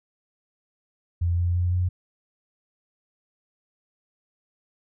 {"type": "tone with pitch steps", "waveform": "sine", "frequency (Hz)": [86.2, 87.4, 88.62, 89.86], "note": ["F2", "F2", "F2", "F2"], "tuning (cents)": [-22, 2, 26, 50], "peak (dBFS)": -20, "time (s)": [1.21, 1.89], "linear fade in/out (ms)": 10, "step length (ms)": 170, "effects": []}